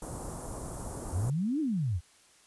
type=band-stop noise; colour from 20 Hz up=pink; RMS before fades=-39 dBFS; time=0.02-1.3 s; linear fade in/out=2 ms; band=1100 to 7700 Hz; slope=24 dB/octave
type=exponential two-way sweep; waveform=sine; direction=up then down; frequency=76.4 to 325.8 to 76.4 Hz; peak=-27 dBFS; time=1.11-2.01 s; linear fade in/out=50 ms; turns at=1.6 s
effects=white hiss -61 dBFS RMS until 2.46 s + resampled to 24000 Hz